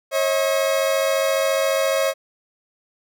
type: tone pair together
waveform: 40% pulse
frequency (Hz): 543.5 / 638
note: C#5 / D#5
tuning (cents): -34 / +43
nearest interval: minor third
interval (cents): 277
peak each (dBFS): -19 / -21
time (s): 0.11-2.14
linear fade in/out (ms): 50
effects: none